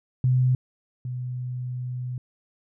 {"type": "tone pair in turn", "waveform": "sine", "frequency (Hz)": [127.4, 125.28], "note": ["C3", "B2"], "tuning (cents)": [-46, 25], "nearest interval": "unison", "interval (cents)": 29, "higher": "first", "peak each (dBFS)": [-17, -28], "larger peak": "first", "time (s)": [[0.24, 0.55], [1.05, 2.18]], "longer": "second", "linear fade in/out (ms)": 2, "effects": []}